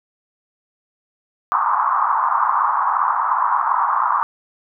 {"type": "band-pass noise", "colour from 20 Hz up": "white", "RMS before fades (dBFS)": -18, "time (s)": [1.52, 4.23], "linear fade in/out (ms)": 0, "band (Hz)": [900, 1200], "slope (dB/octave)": 48, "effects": []}